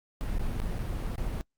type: noise with dropouts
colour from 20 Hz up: brown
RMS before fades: -31 dBFS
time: 0.21-1.41 s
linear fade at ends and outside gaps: 0 ms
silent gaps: 0.383-0.394 / 0.601-0.618 / 0.785-0.792 / 1.157-1.18 s
effects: noise-tail reverb RT60 0.1 s tail -23 dB re dry + Opus 48 kbps